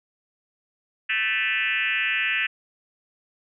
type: tone with frequency modulation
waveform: sine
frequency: 2200 Hz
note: C#7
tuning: 14 cents flat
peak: -21 dBFS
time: 1.09-2.47 s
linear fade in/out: 10 ms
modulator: 221 Hz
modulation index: 2.8
effects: none